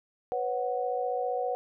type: chord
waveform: sine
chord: B suspended second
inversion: none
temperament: equal with one note detuned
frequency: 493.9 / 548.9 / 740 Hz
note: B4 / C#5 / F#5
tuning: 0 / -17 / 0 cents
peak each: -31 / -35 / -31 dBFS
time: 0.32-1.55 s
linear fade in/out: 0 ms
effects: none